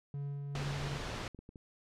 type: tone with tremolo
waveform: triangle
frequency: 141.7 Hz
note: C#3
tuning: 38 cents sharp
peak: -34 dBFS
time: 0.14-0.98 s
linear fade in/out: 2 ms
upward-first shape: sine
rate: 2.5 Hz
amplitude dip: 25%
type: noise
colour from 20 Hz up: pink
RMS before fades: -40 dBFS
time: 0.55-1.28 s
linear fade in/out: 2 ms
type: clicks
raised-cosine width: 3 ms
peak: -37 dBFS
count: 11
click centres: 0.917 / 1.002 / 1.067 / 1.107 / 1.182 / 1.214 / 1.268 / 1.347 / 1.39 / 1.491 / 1.558 s
effects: low-pass 5000 Hz 12 dB/octave